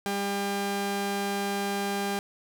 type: tone pair together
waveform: sawtooth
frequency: 200 / 400 Hz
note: G3 / G4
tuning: +35 / +35 cents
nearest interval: octave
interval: 1200 cents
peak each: -27 / -24 dBFS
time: 0.06-2.19 s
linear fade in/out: 0 ms
effects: 10-bit

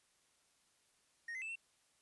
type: tone with pitch steps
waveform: triangle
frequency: 1860 / 2052 / 2635 / 2703 Hz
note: A#6 / C7 / E7 / E7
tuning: -4 / -34 / -1 / +43 cents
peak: -40 dBFS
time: 1.28-1.556 s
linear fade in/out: 5 ms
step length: 69 ms
effects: white hiss -74 dBFS RMS until 2.01 s + resampled to 24000 Hz

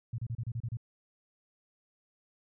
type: tone bursts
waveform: sine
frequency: 116.54 Hz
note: A#2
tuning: in tune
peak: -32 dBFS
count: 8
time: 0.13-0.771 s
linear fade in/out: 5 ms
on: 53 ms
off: 31 ms
effects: none

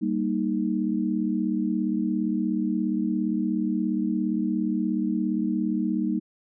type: chord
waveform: sine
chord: Eb major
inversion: first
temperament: equal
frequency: 196 / 233.1 / 311.1 Hz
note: G3 / Bb3 / Eb4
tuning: 0 / 0 / 0 cents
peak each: -27 dBFS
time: 0.01-6.2 s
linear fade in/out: 20 ms
effects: none

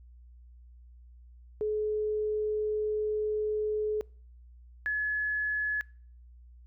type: tone pair in turn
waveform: sine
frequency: 426.1 / 1704.4 Hz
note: G#4 / G#6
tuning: +44 / +44 cents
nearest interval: 2 octaves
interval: 2400 cents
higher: second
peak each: -27 dBFS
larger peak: neither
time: 1.61-4.01 / 4.86-5.81 s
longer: first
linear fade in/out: 0 ms
effects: noise-tail reverb RT60 0.5 s tail -26 dB re dry + added 60 Hz sine -50 dBFS peak until 6.66 s

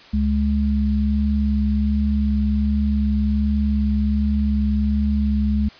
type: tone pair together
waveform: sine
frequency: 70.44 / 210 Hz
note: C#2 / G#3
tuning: +28 / +19 cents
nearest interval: octave + perfect fifth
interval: 1891 cents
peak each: -19 dBFS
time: 0.13-5.69 s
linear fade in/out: 10 ms
effects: white hiss -45 dBFS RMS until 5.79 s + resampled to 11025 Hz

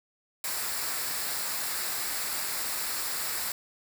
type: noise with comb filter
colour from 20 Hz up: white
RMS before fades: -32 dBFS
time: 0.44-3.52 s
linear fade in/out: 2 ms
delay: 0.32 ms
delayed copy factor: -0.5
effects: none

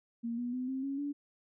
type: tone with pitch steps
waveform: sine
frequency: 233.1 / 243 / 253.3 / 264.1 / 275.3 / 287 Hz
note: A#3 / B3 / B3 / C4 / C#4 / D4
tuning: 0 / -28 / +44 / +16 / -12 / -40 cents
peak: -33 dBFS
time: 0.23-1.13 s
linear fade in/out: 20 ms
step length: 150 ms
effects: none

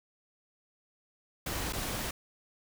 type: noise with dropouts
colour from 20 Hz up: pink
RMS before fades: -35 dBFS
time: 1.46-2.11 s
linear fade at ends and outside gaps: 5 ms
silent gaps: 1.726-1.732 s
effects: none

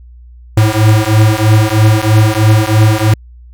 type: beating tone pair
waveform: square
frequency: 106.8 / 109.9 Hz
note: G#2 / A2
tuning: +49 / -2 cents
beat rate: 3.1 Hz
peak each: -10 dBFS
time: 0.57-3.14 s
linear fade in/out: 5 ms
effects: added 60 Hz sine -33 dBFS peak until 3.53 s

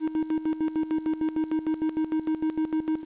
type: tone with tremolo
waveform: triangle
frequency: 314.3 Hz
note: D#4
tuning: 18 cents sharp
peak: -20 dBFS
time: 0-3.05 s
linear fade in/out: 50 ms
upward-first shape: square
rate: 6.6 Hz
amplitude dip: 75%
effects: resampled to 8000 Hz + 10-bit

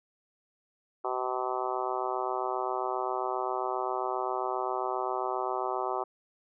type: harmonic tone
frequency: 127.5 Hz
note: C3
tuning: 44 cents flat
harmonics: 3 / 4 / 5 / 6 / 7 / 8 / 9 / 10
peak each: -35 / -40 / -37 / -35 / -37 / -38 / -38 / -41 dBFS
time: 1.04-6.04 s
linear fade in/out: 10 ms
effects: none

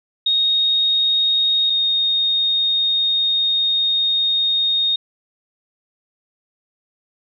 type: tone pair in turn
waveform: sine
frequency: 3729 / 3705 Hz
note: A#7 / A#7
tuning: 0 / -11 cents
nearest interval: unison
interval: 11 cents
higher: first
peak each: -14 / -15 dBFS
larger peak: first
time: 0.26-1.7 / 1.7-4.96 s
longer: second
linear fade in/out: 5 ms
effects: none

